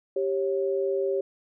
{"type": "tone pair together", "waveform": "sine", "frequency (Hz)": [392, 547.4], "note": ["G4", "C#5"], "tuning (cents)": [0, -22], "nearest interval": "tritone", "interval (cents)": 578, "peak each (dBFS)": [-25, -28], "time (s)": [0.16, 1.21], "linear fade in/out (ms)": 5, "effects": []}